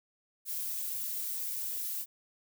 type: noise with flanger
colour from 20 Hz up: violet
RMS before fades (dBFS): -36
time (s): 0.45-2.06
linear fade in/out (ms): 50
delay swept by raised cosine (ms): 1.5 to 4.6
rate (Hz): 1.9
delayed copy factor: -0.5
effects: none